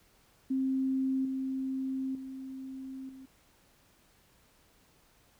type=tone with level steps; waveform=sine; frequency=264.6 Hz; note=C4; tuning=20 cents sharp; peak=-27 / -31 / -39 / -46 dBFS; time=0.5-3.26 s; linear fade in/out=10 ms; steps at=1.25 / 2.15 / 3.09 s; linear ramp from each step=2 ms; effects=pink hiss -65 dBFS RMS until 5.39 s